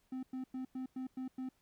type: tone bursts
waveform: triangle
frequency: 258.7 Hz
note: C4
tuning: 19 cents flat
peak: -36 dBFS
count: 7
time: 0.12-1.49 s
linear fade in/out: 5 ms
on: 110 ms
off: 100 ms
effects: pink hiss -75 dBFS RMS until 1.61 s